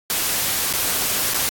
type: noise with dropouts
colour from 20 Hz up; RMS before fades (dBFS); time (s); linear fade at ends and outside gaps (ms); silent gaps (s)
white; -21; 0.1-1.49; 0; 0.728-0.736 / 1.338-1.344
effects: AAC 64 kbps